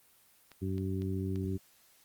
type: clicks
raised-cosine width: 0.2 ms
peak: -33 dBFS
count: 4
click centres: 0.517 / 0.781 / 1.02 / 1.359 s
type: harmonic tone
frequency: 95.2 Hz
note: F#2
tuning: 50 cents sharp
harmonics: 1 / 2 / 3 / 4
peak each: -34 / -37 / -39 / -40 dBFS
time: 0.61-1.58 s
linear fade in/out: 20 ms
effects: white hiss -64 dBFS RMS until 2.04 s + Opus 24 kbps